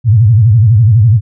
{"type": "tone with vibrato", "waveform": "sine", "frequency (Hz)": 110.7, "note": "A2", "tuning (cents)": 11, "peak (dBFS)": -3, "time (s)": [0.04, 1.21], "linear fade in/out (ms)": 50, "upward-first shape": "sine", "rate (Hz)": 12, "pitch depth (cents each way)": 200, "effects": []}